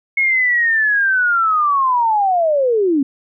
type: linear sweep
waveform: sine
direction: down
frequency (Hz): 2182 to 261.3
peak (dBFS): -12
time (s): 0.17-3.03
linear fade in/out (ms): 5
effects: none

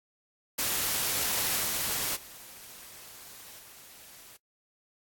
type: noise with level steps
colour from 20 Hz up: white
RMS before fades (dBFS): -29 / -31 / -48 / -51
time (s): 0.58-4.37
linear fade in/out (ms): 10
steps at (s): 1.63 / 2.15 / 3.58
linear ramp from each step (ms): 20
effects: noise-tail reverb RT60 0.1 s tail -24 dB re dry + AAC 64 kbps

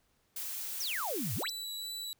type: noise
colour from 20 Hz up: blue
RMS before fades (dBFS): -39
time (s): 0.36-1.43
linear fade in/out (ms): 5
type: exponential two-way sweep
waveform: sine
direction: down then up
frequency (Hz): 6490 to 90.5 to 6490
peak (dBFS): -34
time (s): 0.8-1.5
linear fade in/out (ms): 5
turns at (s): 1.35
type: tone with vibrato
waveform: sawtooth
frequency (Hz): 3944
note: B7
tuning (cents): -3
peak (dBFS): -35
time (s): 1.43-2.13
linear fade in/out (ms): 0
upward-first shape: triangle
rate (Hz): 2.5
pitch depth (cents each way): 11
effects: pink hiss -73 dBFS RMS until 2.19 s

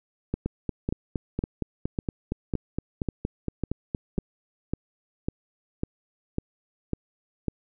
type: two click trains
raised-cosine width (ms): 3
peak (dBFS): -13 / -14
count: 14 / 17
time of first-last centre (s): 0.34-7.483 / 0.46-4.181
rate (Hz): 1.82 / 4.3
effects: none

